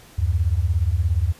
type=beating tone pair; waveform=sine; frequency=76 / 93 Hz; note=D#2 / F#2; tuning=-40 / +9 cents; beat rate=17 Hz; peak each=-20 dBFS; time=0.18-1.33 s; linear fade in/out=10 ms; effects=pink hiss -48 dBFS RMS until 1.39 s + resampled to 32000 Hz